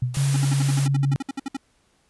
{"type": "tone with exponential decay", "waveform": "sine", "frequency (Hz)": 124.5, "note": "B2", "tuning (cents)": 14, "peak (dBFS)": -17, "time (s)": [0.02, 0.34], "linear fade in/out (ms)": 5, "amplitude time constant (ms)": 69}
{"type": "noise", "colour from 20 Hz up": "white", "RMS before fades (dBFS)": -31, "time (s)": [0.14, 0.87], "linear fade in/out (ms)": 5}
{"type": "tone", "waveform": "sine", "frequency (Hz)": 138.59, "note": "C#3", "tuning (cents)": 0, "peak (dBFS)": -18, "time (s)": [0.17, 1.16], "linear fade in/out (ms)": 0}
{"type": "tone bursts", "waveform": "square", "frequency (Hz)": 272.2, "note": "C#4", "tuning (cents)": -31, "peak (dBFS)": -26, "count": 15, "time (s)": [0.34, 1.569], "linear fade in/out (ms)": 5, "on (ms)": 25, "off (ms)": 61}
{"effects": ["pink hiss -64 dBFS RMS until 2.09 s", "resampled to 24000 Hz"]}